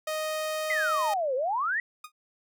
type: tone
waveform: sawtooth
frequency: 622.3 Hz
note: D#5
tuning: in tune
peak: -25 dBFS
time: 0.07-1.14 s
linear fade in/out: 5 ms
type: exponential two-way sweep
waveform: sine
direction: down then up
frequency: 2094 to 493.9 to 1973 Hz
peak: -25 dBFS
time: 0.7-1.8 s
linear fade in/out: 2 ms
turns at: 1.35 s
type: tone with exponential decay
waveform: sawtooth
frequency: 1233 Hz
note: D#6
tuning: 16 cents flat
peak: -33 dBFS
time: 2.04-2.12 s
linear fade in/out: 5 ms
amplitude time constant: 16 ms
effects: none